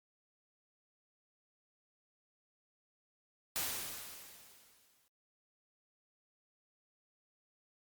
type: noise with exponential decay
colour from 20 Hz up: white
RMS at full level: -35 dBFS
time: 3.56-5.08 s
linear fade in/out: 0 ms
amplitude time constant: 330 ms
effects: Opus 48 kbps